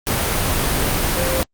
sine tone in noise, 523.3 Hz, C5, in tune, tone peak -22 dBFS, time 1.17-1.42 s, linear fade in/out 0 ms, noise pink, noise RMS -19 dBFS, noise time 0.07-1.43 s, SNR -6 dB, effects Opus 32 kbps

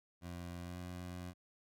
20% pulse tone with pitch glide, 87.31 to 89.25 Hz, F2 to F2, 0 to +38 cents, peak -39 dBFS, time 0.21-1.34 s, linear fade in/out 50 ms, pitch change +38 cents, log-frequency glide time 0.6-0.79 s, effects none

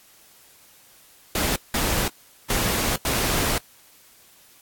pink noise bursts at uneven times, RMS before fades -23 dBFS, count 4, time 1.35-1.56 / 1.74-2.08 / 2.5-2.96 / 3.05-3.58 s, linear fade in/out 2 ms, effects white hiss -53 dBFS RMS until 4.61 s + AAC 64 kbps

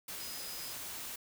sine tone in noise, 5020 Hz, D#8, 15 cents sharp, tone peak -47 dBFS, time 0.2-0.73 s, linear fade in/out 5 ms, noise white, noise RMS -43 dBFS, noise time 0.08-1.16 s, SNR -7 dB, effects none

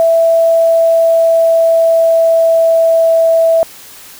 sine tone with pitch glide, 661 to 657.2 Hz, E5 to E5, +5 to -5 cents, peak -6 dBFS, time 0-3.63 s, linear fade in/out 0 ms, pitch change -10 cents, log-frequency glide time 0.46-3.16 s, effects white hiss -35 dBFS RMS until 4.19 s

